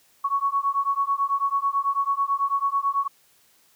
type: beating tone pair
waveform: sine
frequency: 1108.7 / 1117.8 Hz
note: C#6 / C#6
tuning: 0 / +14 cents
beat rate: 9.1 Hz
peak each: -24 dBFS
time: 0.24-3.08 s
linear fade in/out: 10 ms
effects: white hiss -60 dBFS RMS until 3.75 s + high-pass 80 Hz 12 dB/octave